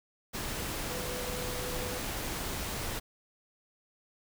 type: tone in noise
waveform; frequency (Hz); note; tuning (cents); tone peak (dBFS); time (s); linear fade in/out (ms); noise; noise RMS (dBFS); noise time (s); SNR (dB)
sine; 497.3; B4; +12; -40; 0.89-2; 20; pink; -36; 0.33-3; -7
effects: none